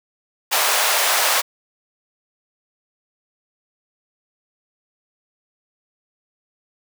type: high-pass noise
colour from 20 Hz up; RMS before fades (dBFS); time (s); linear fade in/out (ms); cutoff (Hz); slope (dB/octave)
pink; -18; 0.51-1.42; 20; 620; 24
effects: none